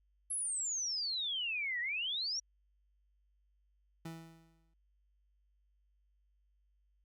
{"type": "exponential two-way sweep", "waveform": "sine", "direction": "down then up", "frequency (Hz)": [11175, 1864.7, 5820], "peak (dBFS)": -34, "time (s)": [0.3, 2.4], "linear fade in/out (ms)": 10, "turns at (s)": 1.8}
{"type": "tone with exponential decay", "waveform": "30% pulse", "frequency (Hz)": 164, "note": "E3", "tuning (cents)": -9, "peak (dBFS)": -38, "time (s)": [4.05, 4.74], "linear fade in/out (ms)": 5, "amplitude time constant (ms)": 150}
{"effects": ["added 50 Hz sine -70 dBFS peak until 7.04 s"]}